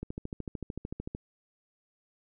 click train, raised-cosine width 3 ms, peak -23 dBFS, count 16, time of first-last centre 0.03-1.149 s, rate 13.4 Hz, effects none

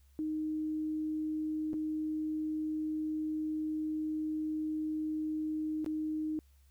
sine tone with dropouts, 310 Hz, D#4, 6 cents flat, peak -32 dBFS, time 0.19-6.39 s, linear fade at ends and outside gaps 0 ms, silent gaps 1.732-1.74 / 5.845-5.862 s, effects added 68 Hz sine -60 dBFS peak until 6.7 s + white hiss -73 dBFS RMS until 6.7 s

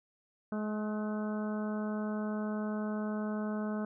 harmonic tone with a mistuned harmonic, 212.3 Hz, G#3, 38 cents sharp, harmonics 1 / 2 / 3 / 4 / 5 / 6 / 7, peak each -33 / -42 / -42 / -49 / -49 / -48 / -49 dBFS, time 0.52-3.85 s, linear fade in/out 2 ms, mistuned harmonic 7, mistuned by +20 cents, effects none

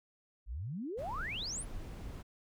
sine exponential sweep, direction up, 46.25 to 10740 Hz, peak -37 dBFS, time 0.46-1.65 s, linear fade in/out 50 ms
brown noise, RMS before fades -44 dBFS, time 0.97-2.23 s, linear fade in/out 20 ms
effects none

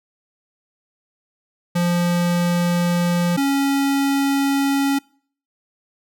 square tone pair in turn, 174.3 / 277.2 Hz, F3 / C#4, -3 / 0 cents, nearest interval minor sixth, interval 803 cents, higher second, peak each -17 dBFS, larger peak neither, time 1.75-3.37 / 3.37-4.99 s, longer neither, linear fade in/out 10 ms, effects noise-tail reverb RT60 0.5 s tail -25 dB re dry

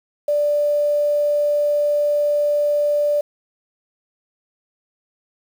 sine tone with quantisation, 587 Hz, D5, 1 cent flat, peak -15 dBFS, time 0.28-3.21 s, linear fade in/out 5 ms, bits 7, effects none

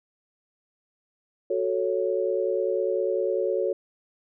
sine chord, F# minor, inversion none, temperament equal, 370 / 440 / 554.4 Hz, F#4 / A4 / C#5, 0 / 0 / 0 cents, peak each -27 dBFS, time 1.5-3.73 s, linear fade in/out 5 ms, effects none

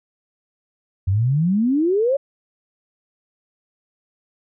sine exponential sweep, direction up, 89.8 to 573 Hz, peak -15 dBFS, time 1.07-2.17 s, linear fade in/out 10 ms, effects none

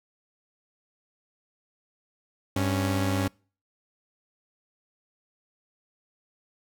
sawtooth tone pair together, 98 / 276.8 Hz, G2 / C#4, 0 / -2 cents, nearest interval octave + tritone, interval 1798 cents, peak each -22 / -24 dBFS, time 2.56-3.28 s, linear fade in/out 5 ms, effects noise-tail reverb RT60 0.4 s tail -26 dB re dry

